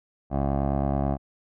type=tone with low-pass filter; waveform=15% pulse; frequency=69.3 Hz; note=C#2; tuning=in tune; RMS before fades=-25 dBFS; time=0.3-1.18 s; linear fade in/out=50 ms; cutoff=750 Hz; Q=2.3; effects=none